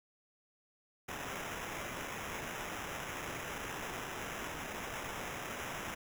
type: noise with sample-and-hold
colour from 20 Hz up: white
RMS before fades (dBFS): -42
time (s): 1.08-5.95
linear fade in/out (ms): 10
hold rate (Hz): 4410
effects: none